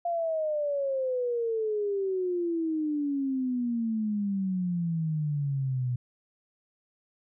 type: exponential sweep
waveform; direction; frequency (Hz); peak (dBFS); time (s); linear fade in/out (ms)
sine; down; 697 to 122.1; -26; 0.05-5.96; 5
effects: none